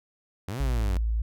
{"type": "linear two-way sweep", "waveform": "sawtooth", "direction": "up then down", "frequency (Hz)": [85.1, 142.3, 85.1], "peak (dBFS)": -27, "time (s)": [0.48, 0.97], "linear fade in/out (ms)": 0, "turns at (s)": 0.6}
{"type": "tone", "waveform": "sine", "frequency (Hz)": 55.6, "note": "A1", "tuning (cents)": 19, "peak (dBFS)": -23, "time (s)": [0.6, 1.22], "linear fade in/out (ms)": 5}
{"effects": []}